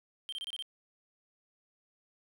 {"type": "tone bursts", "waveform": "triangle", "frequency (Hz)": 3151, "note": "G7", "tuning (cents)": 8, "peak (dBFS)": -35, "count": 6, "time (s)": [0.29, 0.624], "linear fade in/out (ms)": 0, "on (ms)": 34, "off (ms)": 26, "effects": []}